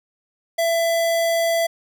square tone, 668 Hz, E5, 23 cents sharp, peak -18 dBFS, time 0.58-1.67 s, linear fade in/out 10 ms, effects 10-bit

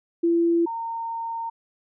sine tone pair in turn, 338.1 / 917.1 Hz, E4 / A#5, +44 / -29 cents, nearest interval octave + perfect fourth, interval 1727 cents, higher second, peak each -17 / -27 dBFS, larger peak first, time 0.23-0.66 / 0.66-1.5 s, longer second, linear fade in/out 10 ms, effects none

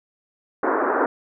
pink band-pass noise, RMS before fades -21 dBFS, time 0.63-1.06 s, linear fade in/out 2 ms, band 280 to 1600 Hz, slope 48 dB/octave, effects none

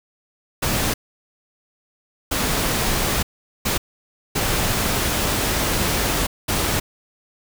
pink noise bursts at uneven times, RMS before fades -21 dBFS, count 5, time 0.62-0.94 / 2.31-3.23 / 3.65-3.78 / 4.35-6.27 / 6.48-6.8 s, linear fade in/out 10 ms, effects none

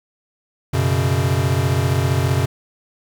square chord, F# suspended fourth, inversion none, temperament equal, 92.5 / 123.47 / 138.59 Hz, F#2 / B2 / C#3, 0 / 0 / 0 cents, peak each -21 dBFS, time 0.73-2.46 s, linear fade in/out 10 ms, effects 8-bit

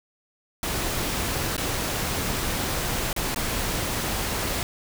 pink noise with dropouts, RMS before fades -27 dBFS, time 0.63-4.63 s, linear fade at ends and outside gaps 1 ms, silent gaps 1.566-1.579 / 3.129-3.163 / 3.346-3.36 s, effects none

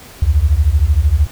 sine beating tone pair, 67.5 / 80.5 Hz, C#2 / E2, -45 / -41 cents, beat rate 13 Hz, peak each -12 dBFS, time 0.22-1.27 s, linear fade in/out 5 ms, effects pink hiss -38 dBFS RMS until 1.31 s

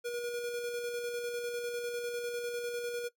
square tone with tremolo, 480 Hz, B4, 49 cents flat, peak -34 dBFS, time 0.04-3.09 s, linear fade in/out 20 ms, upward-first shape square, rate 10 Hz, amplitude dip 30%, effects noise-tail reverb RT60 0.1 s tail -19 dB re dry

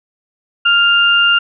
sine tone pair together, 1400 / 2800 Hz, F6 / F7, +4 / +4 cents, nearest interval octave, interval 1200 cents, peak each -11 dBFS, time 0.65-1.39 s, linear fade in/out 10 ms, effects none

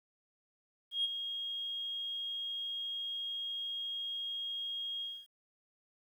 sine tone with ADSR envelope, 3263 Hz, G#7, 31 cents flat, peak -27 dBFS, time 0.91-5.27 s, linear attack 130 ms, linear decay 29 ms, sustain -9 dB, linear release 250 ms, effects tanh soft clip ceiling -24 dBFS + 11-bit

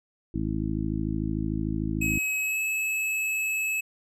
harmonic tone, 53.4 Hz, G#1, 49 cents sharp, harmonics 1 / 2 / 3 / 4 / 5 / 6, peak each -33 / -33 / -33 / -33 / -33 / -33 dBFS, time 0.34-2.19 s, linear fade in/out 5 ms
square tone with pitch glide, 2558 to 2591 Hz, D#7 to E7, +47 to -30 cents, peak -26 dBFS, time 2.01-3.81 s, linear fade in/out 10 ms, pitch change +23 cents, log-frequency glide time 2.4-2.6 s
effects none

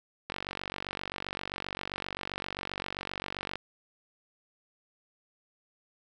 click train, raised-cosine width 0.3 ms, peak -18 dBFS, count 156, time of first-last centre 0.3-3.556 s, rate 47.6 Hz, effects none

